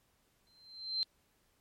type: tone with exponential growth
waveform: sine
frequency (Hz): 4119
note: C8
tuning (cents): -28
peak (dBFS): -28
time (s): 0.47-1.03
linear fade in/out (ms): 0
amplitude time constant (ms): 120
effects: pink hiss -73 dBFS RMS until 1.6 s + MP3 64 kbps

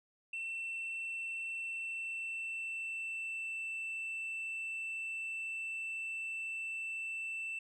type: tone with pitch glide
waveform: sine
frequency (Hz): 2689 to 2666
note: E7 to E7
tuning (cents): +34 to +19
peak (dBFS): -35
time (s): 0.33-7.59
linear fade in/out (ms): 5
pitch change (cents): -15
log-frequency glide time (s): 1.66-3.67
effects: tanh soft clip ceiling -36 dBFS

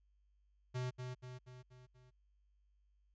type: tone with echo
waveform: square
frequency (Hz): 126.1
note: B2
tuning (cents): +36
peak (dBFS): -38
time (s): 0.74-0.91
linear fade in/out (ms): 20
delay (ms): 240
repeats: 5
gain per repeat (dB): -5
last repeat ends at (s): 2.11
effects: added 50 Hz sine -70 dBFS peak until 3.14 s + resampled to 16000 Hz

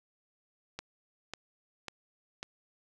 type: click train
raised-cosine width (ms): 0.2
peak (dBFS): -21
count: 4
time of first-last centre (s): 0.79-2.429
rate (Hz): 1.83
effects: none

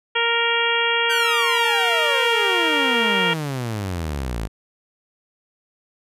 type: harmonic tone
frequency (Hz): 466.2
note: A#4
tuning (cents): 0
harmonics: 1 / 2 / 3 / 4 / 5 / 6 / 7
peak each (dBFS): -25 / -25 / -25 / -25 / -25 / -25 / -25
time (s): 0.15-3.34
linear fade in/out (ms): 10
type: exponential sweep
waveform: sawtooth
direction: down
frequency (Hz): 1588 to 51.6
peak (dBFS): -20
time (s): 1.09-4.48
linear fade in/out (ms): 20
effects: resampled to 32000 Hz

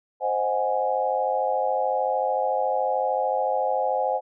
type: chord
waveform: sine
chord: Ab dominant seventh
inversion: first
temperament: equal with one note detuned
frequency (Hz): 523.3 / 622.3 / 737 / 830.6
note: C5 / Eb5 / Gb5 / Ab5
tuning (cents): 0 / 0 / -7 / 0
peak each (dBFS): -26 / -29 / -27 / -26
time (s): 0.2-4.21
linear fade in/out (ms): 50
effects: none

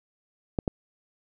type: clicks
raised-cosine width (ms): 2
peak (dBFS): -12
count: 2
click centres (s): 0.588 / 0.678
effects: none

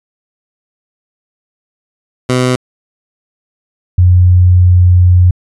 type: tone pair in turn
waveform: 15% pulse / sine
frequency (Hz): 126.5 / 89.92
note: B2 / F#2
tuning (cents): +42 / -49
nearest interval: tritone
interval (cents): 591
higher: first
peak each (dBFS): -3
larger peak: neither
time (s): 2.29-2.56 / 3.98-5.31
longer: second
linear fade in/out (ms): 5
effects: resampled to 24000 Hz

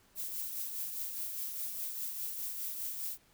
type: noise with tremolo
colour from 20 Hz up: violet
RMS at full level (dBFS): -37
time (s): 0.15-3.18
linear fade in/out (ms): 50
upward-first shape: triangle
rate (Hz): 4.9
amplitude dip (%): 45
effects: pink hiss -66 dBFS RMS until 3.33 s

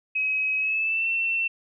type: tone with pitch glide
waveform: sine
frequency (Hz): 2547 to 2695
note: D#7 to E7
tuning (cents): +40 to +38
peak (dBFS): -22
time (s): 0.15-1.48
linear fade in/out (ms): 10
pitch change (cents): +98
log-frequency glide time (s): 0.58-1.08
effects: none

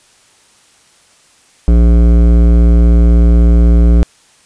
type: tone with hard clipping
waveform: sine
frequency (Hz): 58.1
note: A#1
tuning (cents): -5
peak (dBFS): -6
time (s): 1.68-4.03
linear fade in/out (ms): 0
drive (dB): 14
effects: white hiss -48 dBFS RMS until 4.45 s + resampled to 22050 Hz

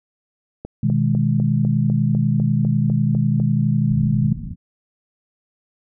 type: click train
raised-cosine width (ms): 2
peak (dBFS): -17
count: 12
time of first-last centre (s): 0.65-3.4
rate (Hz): 4
type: chord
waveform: sine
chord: G# minor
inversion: first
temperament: equal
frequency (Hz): 123.47 / 155.56 / 207.7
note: B2 / D#3 / G#3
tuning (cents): 0 / 0 / 0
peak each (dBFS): -19 / -19 / -20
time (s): 0.83-4.33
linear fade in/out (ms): 5
type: low-pass noise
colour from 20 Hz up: white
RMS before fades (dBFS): -29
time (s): 3.88-4.56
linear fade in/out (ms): 50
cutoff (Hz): 220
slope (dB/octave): 48
effects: none

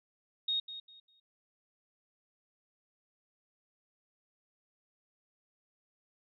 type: tone with echo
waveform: sine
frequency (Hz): 3729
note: A#7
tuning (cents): 0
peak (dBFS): -29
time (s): 0.48-0.6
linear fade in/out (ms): 5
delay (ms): 200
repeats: 3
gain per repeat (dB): -12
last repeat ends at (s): 1.2
effects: none

